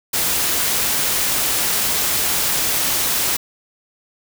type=noise; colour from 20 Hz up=white; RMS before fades=-19 dBFS; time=0.13-3.37 s; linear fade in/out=10 ms; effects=none